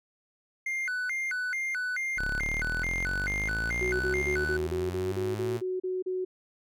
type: tone with vibrato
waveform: triangle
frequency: 1774 Hz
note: A6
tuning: 14 cents sharp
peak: -27 dBFS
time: 0.66-4.57 s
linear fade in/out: 5 ms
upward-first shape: square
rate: 2.3 Hz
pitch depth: 300 cents each way
type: exponential sweep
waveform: sawtooth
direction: up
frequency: 32.9 to 115.9 Hz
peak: -29 dBFS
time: 2.16-5.62 s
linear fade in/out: 50 ms
type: tone bursts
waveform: sine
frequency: 370 Hz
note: F#4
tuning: in tune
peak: -28 dBFS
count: 11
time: 3.81-6.25 s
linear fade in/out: 10 ms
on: 190 ms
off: 35 ms
effects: none